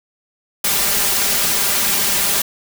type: noise with comb filter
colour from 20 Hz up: white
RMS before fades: -17 dBFS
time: 0.64-2.42 s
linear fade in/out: 5 ms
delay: 5 ms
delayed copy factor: +0.7
effects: none